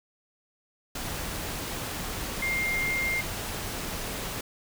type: tone in noise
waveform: sine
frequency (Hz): 2113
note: C7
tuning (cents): +16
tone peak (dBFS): -26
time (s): 2.42-3.21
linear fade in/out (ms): 5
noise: pink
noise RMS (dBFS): -34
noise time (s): 0.95-4.41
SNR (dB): +5
effects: none